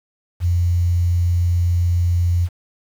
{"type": "tone with quantisation", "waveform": "sine", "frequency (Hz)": 87.31, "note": "F2", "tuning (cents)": 0, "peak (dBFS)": -14, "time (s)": [0.4, 2.49], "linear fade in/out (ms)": 50, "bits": 7, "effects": []}